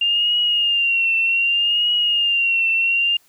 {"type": "tone with vibrato", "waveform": "sine", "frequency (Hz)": 2794, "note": "F7", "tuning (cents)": 0, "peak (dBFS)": -15, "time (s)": [0.01, 3.17], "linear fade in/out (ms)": 5, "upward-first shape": "triangle", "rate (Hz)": 0.65, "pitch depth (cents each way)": 71, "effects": ["white hiss -57 dBFS RMS until 3.28 s"]}